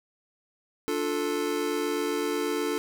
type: chord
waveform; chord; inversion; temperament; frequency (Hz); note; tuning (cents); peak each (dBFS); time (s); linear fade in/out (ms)
square; D minor; none; just; 293.7 / 352.4 / 440.5; D4 / F4 / A4; 0 / +16 / +2; -32 / -33 / -30; 0.88-2.78; 0
effects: none